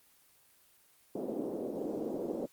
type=band-pass noise; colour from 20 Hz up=pink; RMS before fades=-37 dBFS; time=1.15-2.46 s; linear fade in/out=5 ms; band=250 to 540 Hz; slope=24 dB/octave; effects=white hiss -65 dBFS RMS until 2.52 s + Opus 24 kbps